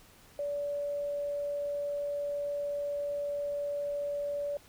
sine tone, 576 Hz, D5, 34 cents flat, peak -31 dBFS, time 0.39-4.57 s, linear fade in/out 2 ms, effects pink hiss -58 dBFS RMS until 4.68 s

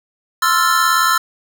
square chord, F major seventh, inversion second, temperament equal, 1046.5 / 1318.5 / 1396.9 / 1760 Hz, C6 / E6 / F6 / A6, 0 / 0 / 0 / 0 cents, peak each -20 / -16 / -19 / -22 dBFS, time 0.42-1.18 s, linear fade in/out 5 ms, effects none

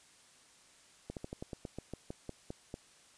slowing click train, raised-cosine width 2 ms, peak -27 dBFS, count 13, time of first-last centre 1.1-2.741 s, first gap 68 ms, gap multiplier 1.12, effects white hiss -62 dBFS RMS until 3.17 s + resampled to 22050 Hz

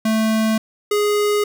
square tone pair in turn, 220 / 415.3 Hz, A3 / G#4, 0 / 0 cents, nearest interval major seventh, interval 1100 cents, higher second, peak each -16 dBFS, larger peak neither, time 0.05-0.58 / 0.91-1.44 s, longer neither, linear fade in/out 5 ms, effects none

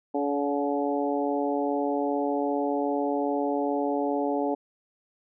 harmonic tone with a mistuned harmonic, 142.5 Hz, C#3, 48 cents sharp, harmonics 2 / 3 / 4 / 5 / 6, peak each -28 / -30 / -31 / -32 / -33 dBFS, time 0.14-4.55 s, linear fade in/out 10 ms, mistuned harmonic 5, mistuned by +17 cents, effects none

